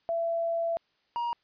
sine / triangle tone pair in turn, 670 / 947.5 Hz, E5 / A#5, +28 / +28 cents, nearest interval tritone, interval 600 cents, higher second, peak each -26 / -26 dBFS, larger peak neither, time 0.09-0.77 / 1.16-1.33 s, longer first, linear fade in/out 0 ms, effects white hiss -71 dBFS RMS until 1.43 s + resampled to 11025 Hz

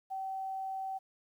sine tone, 768 Hz, G5, 36 cents flat, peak -35 dBFS, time 0.1-0.99 s, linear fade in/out 20 ms, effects 11-bit

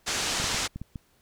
white low-pass noise, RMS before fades -29 dBFS, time 0.06-0.68 s, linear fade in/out 20 ms, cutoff 7300 Hz, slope 24 dB/octave
clicks, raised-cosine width 5 ms, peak -23 dBFS, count 6, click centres 0.4 / 0.442 / 0.545 / 0.76 / 0.816 / 0.958 s
effects pink hiss -65 dBFS RMS until 1.21 s

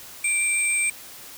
sine tone pair together, 2349 / 8371 Hz, D7 / C9, 0 / 0 cents, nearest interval octave + minor seventh, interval 2200 cents, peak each -21 dBFS, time 0.24-0.9 s, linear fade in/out 5 ms, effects tanh soft clip ceiling -16 dBFS + white hiss -42 dBFS RMS until 1.37 s

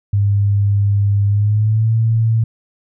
sine tone with pitch glide, 101.1 to 112.83 Hz, G#2 to A2, -46 to +44 cents, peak -11 dBFS, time 0.13-2.44 s, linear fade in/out 5 ms, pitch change +190 cents, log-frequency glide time 1.27-1.93 s, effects none

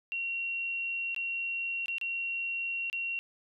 sine tone with dropouts, 2742 Hz, F7, 32 cents flat, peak -31 dBFS, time 0.12-3.19 s, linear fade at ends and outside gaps 0 ms, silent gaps 1.147-1.163 / 1.859-1.882 / 1.983-2.013 / 2.899-2.929 s, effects none

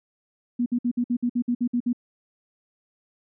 sine tone bursts, 242.1 Hz, B3, 34 cents flat, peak -20 dBFS, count 11, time 0.59-1.931 s, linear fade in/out 10 ms, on 71 ms, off 56 ms, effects none

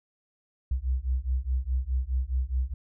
sine beating tone pair, 61.74 / 66.54 Hz, B1 / C2, 0 / +30 cents, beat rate 4.8 Hz, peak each -28 dBFS, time 0.71-2.74 s, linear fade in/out 5 ms, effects none

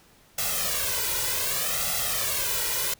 white noise with flanger, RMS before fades -27 dBFS, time 0.38-2.94 s, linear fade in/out 5 ms, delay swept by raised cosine 1.5 to 2.06 ms, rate 0.65 Hz, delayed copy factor +1, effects pink hiss -57 dBFS RMS until 2.99 s

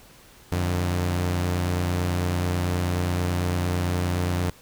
sawtooth tone pair together, 89.19 / 150 Hz, F2 / D3, +37 / +37 cents, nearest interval major sixth, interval 900 cents, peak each -19 / -28 dBFS, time 0.52-4.5 s, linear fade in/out 0 ms, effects pink hiss -51 dBFS RMS until 4.61 s

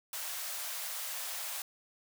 white high-pass noise, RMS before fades -39 dBFS, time 0.13-1.62 s, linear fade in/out 2 ms, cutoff 550 Hz, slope 48 dB/octave, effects none

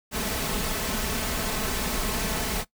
pink noise with comb filter, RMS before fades -28 dBFS, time 0.11-2.65 s, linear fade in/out 50 ms, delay 4.6 ms, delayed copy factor +0.5, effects noise-tail reverb RT60 0.1 s tail -18 dB re dry

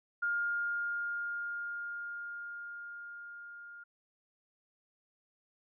sine tone with level ramp, 1412 Hz, F6, 19 cents sharp, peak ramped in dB -29 to -47 dBFS, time 0.22-3.84 s, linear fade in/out 10 ms, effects none

